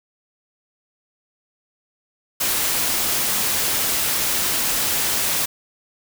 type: noise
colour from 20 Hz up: white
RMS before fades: -21 dBFS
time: 2.4-5.46 s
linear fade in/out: 10 ms
effects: none